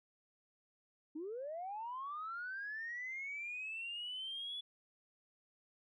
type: linear sweep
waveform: sine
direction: up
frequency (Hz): 290.8 to 3436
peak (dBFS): -40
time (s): 1.15-4.61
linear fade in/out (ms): 10
effects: tanh soft clip ceiling -36 dBFS